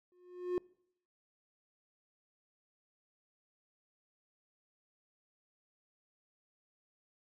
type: tone with exponential growth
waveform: triangle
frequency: 359 Hz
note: F4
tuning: 48 cents sharp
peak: -26 dBFS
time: 0.12-0.58 s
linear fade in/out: 1 ms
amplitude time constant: 100 ms
effects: noise-tail reverb RT60 0.7 s tail -25 dB re dry